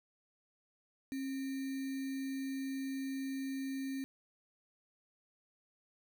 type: tone with sample-and-hold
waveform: sine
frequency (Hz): 269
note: C4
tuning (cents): +48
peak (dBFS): -36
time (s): 1.12-4.04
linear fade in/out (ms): 0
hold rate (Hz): 2100
effects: none